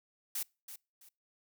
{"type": "noise with echo", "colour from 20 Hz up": "blue", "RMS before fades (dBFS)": -36, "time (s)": [0.35, 0.43], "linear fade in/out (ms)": 5, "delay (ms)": 330, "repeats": 2, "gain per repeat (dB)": -11, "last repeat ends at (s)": 1.09, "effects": ["noise-tail reverb RT60 0.3 s tail -26 dB re dry"]}